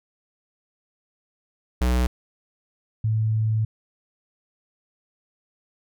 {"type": "tone pair in turn", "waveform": ["square", "sine"], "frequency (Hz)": [61.74, 109.76], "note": ["B1", "A2"], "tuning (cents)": [0, -4], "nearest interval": "minor seventh", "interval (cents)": 996, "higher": "second", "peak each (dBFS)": -19, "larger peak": "neither", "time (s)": [[1.81, 2.07], [3.04, 3.65]], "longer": "second", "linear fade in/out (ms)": 5, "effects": []}